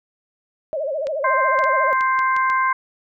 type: tone with vibrato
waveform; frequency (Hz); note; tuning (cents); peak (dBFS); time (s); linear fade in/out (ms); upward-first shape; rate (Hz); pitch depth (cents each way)
sine; 585; D5; -7; -21; 0.73-1.93; 0; sine; 14; 170
type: clicks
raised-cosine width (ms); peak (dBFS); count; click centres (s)
0.2; -17; 7; 1.07 / 1.59 / 1.64 / 2.009 / 2.191 / 2.365 / 2.5
type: harmonic tone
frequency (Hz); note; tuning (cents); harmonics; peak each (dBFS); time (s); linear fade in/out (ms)
523.3; C5; 0; 2 / 3 / 4; -17 / -23 / -26; 1.24-2.73; 5
effects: none